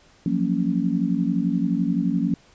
sine chord, Gb major seventh, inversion third, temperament just, 173.43 / 185 / 231.2 / 277.5 Hz, F3 / Gb3 / Bb3 / Db4, -12 / 0 / -14 / +2 cents, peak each -25 dBFS, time 0.26-2.34 s, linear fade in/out 2 ms, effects pink hiss -55 dBFS RMS until 2.54 s + resampled to 16000 Hz

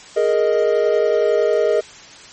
triangle chord, Ab suspended second, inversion none, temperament equal, 415.3 / 466.2 / 622.3 Hz, Ab4 / Bb4 / Eb5, 0 / 0 / 0 cents, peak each -16 dBFS, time 0.16-1.81 s, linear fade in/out 10 ms, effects white hiss -40 dBFS RMS until 2.32 s + MP3 32 kbps

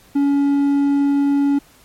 triangle tone, 282 Hz, C#4, 30 cents sharp, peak -11 dBFS, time 0.15-1.59 s, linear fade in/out 10 ms, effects pink hiss -50 dBFS RMS until 1.84 s + MP3 64 kbps

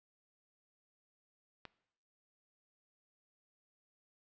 click, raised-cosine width 0.3 ms, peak -30 dBFS, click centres 1.653 s, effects noise-tail reverb RT60 0.8 s tail -20 dB re dry + resampled to 16000 Hz

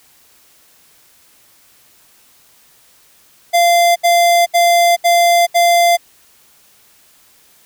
square tone bursts, 691 Hz, F5, 19 cents flat, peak -9 dBFS, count 5, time 3.53-5.972 s, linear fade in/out 20 ms, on 430 ms, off 73 ms, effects white hiss -50 dBFS RMS until 7.65 s

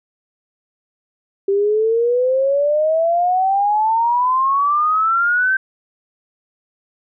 sine exponential sweep, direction up, 390.7 to 1565 Hz, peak -13 dBFS, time 1.48-5.57 s, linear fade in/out 5 ms, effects none

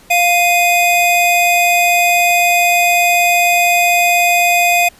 square tone pair together, 698.5 / 2489 Hz, F5 / D#7, 0 / 0 cents, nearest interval octave + minor seventh, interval 2200 cents, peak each -13 dBFS, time 0.1-4.89 s, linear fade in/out 10 ms, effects pink hiss -45 dBFS RMS until 4.99 s + resampled to 32000 Hz

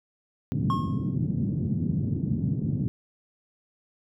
pink band-pass noise, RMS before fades -27 dBFS, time 0.52-2.88 s, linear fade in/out 0 ms, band 110 to 240 Hz, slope 24 dB/octave
triangle tone with exponential decay, 1082 Hz, C#6, 42 cents flat, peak -21 dBFS, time 0.7-1.15 s, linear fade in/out 1 ms, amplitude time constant 97 ms
effects none

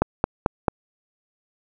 click train, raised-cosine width 1 ms, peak -3 dBFS, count 4, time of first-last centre 0.02-0.682 s, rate 4.53 Hz, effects none

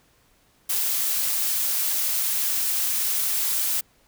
blue noise, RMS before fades -24 dBFS, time 0.69-3.81 s, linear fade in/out 10 ms, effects pink hiss -61 dBFS RMS until 4.07 s

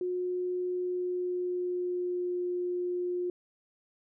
sine tone with pitch glide, 361.4 to 356.6 Hz, F#4 to F4, -41 to +36 cents, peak -29 dBFS, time 0.01-3.3 s, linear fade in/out 2 ms, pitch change -23 cents, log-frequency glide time 0.69-2.42 s, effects none

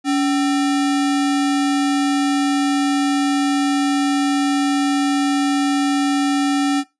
sine tone with sample-and-hold, 282.5 Hz, C#4, 33 cents sharp, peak -14 dBFS, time 0.04-6.84 s, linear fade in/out 50 ms, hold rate 1050 Hz, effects noise-tail reverb RT60 0.2 s tail -18 dB re dry + resampled to 22050 Hz

